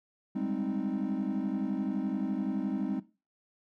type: chord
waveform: triangle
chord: Ab major seventh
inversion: third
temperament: equal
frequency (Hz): 196 / 207.7 / 261.6 / 311.1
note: G3 / Ab3 / C4 / Eb4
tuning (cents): 0 / 0 / 0 / 0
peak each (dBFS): -33 / -32 / -31 / -34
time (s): 0.35-3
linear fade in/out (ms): 10
effects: noise-tail reverb RT60 0.3 s tail -18 dB re dry + tanh soft clip ceiling -22 dBFS